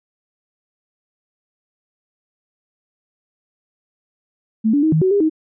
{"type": "tone with pitch steps", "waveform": "sine", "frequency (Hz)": [220.3, 287.9, 315.1, 157.6, 375.1, 404.4, 314.6], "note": ["A3", "D4", "D#4", "D#3", "F#4", "G#4", "D#4"], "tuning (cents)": [2, -34, 22, 23, 24, -46, 19], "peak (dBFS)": -12, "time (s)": [4.64, 5.298], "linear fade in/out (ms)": 20, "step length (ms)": 94, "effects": []}